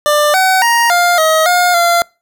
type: tone with pitch steps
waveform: 25% pulse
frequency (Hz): 594 / 755 / 938 / 702 / 634 / 713 / 689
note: D5 / F#5 / A#5 / F5 / D#5 / F5 / F5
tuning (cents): +20 / +35 / +11 / +9 / +32 / +36 / -24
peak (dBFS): -5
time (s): 0.06-2.02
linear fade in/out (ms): 0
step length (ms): 280
effects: noise-tail reverb RT60 0.3 s tail -26 dB re dry